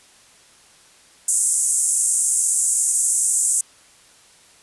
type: band-pass noise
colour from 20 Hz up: white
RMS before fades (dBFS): -19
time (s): 1.28-3.61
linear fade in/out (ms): 5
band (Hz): 7200 to 9800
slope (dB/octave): 48
effects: white hiss -51 dBFS RMS until 4.62 s + resampled to 24000 Hz